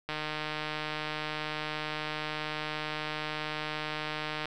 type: click train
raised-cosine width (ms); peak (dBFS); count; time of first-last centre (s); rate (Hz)
0.3; -18; 669; 0.09-4.456; 153
effects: none